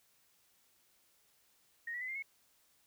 sine tone with pitch steps, 1864.7 / 1940.5 / 2019 / 2102 / 2187 Hz, A#6 / B6 / B6 / C7 / C#7, 0 / -31 / +38 / +7 / -24 cents, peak -38 dBFS, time 1.87-2.225 s, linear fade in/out 5 ms, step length 71 ms, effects white hiss -71 dBFS RMS until 2.86 s

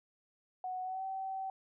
sine tone with pitch glide, 740 to 767.4 Hz, F#5 to G5, 0 to -37 cents, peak -36 dBFS, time 0.64-1.5 s, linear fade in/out 2 ms, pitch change +63 cents, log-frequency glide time 0.83-1.04 s, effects none

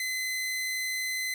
sawtooth tone, 2038 Hz, C7, 46 cents flat, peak -26 dBFS, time 0-1.34 s, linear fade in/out 2 ms, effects 10-bit

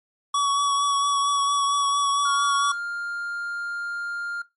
square tone with vibrato, 1130 Hz, C#6, 33 cents sharp, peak -20 dBFS, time 0.34-2.72 s, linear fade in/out 5 ms, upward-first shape triangle, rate 4.4 Hz, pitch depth 21 cents each way
triangle tone, 1402 Hz, F6, 6 cents sharp, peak -26 dBFS, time 2.25-4.42 s, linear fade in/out 5 ms
effects noise-tail reverb RT60 0.2 s tail -18 dB re dry + MP3 48 kbps

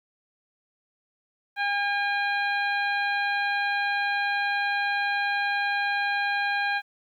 harmonic tone, 809 Hz, G#5, 46 cents flat, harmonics 1 / 2 / 3 / 4 / 5, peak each -28 / -26 / -32 / -40 / -38 dBFS, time 1.56-6.82 s, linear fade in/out 50 ms, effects 10-bit

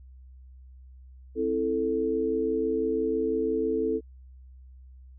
sine chord, A minor, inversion first, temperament just, 264 / 330 / 440 Hz, C4 / E4 / A4, +16 / +2 / 0 cents, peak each -31 / -30 / -26 dBFS, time 1.35-4.01 s, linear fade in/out 50 ms, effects added 64 Hz sine -46 dBFS peak until 5.18 s

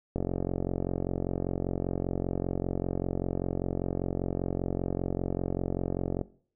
click train, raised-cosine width 2 ms, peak -16 dBFS, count 274, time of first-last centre 0.16-6.213 s, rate 45.1 Hz, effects noise-tail reverb RT60 0.5 s tail -20 dB re dry

